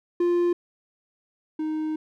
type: tone pair in turn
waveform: triangle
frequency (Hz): 349.2 / 311.1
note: F4 / D#4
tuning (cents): 0 / 0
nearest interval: major second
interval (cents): 200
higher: first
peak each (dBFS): -17 / -23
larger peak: first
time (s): 0.2-0.53 / 1.59-1.96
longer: second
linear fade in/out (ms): 5
effects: none